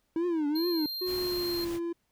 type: tone with vibrato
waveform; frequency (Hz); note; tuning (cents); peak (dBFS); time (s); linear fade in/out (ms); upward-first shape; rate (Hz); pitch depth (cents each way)
triangle; 320.5; E4; -49; -24; 0.16-0.86; 2; triangle; 2.4; 200
type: tone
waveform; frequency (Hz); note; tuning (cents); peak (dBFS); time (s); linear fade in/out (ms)
square; 4186; C8; 0; -34; 0.55-1.65; 10
type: tone with pitch glide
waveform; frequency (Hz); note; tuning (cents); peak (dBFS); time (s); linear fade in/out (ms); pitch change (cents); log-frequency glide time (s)
triangle; 364.3 to 339.9; F#4 to F4; -27 to -47; -28; 1.01-1.93; 10; -120; 1.16-1.69
type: noise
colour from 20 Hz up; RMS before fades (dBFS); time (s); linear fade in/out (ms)
pink; -43; 1.05-1.8; 50
effects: pink hiss -75 dBFS RMS until 2.11 s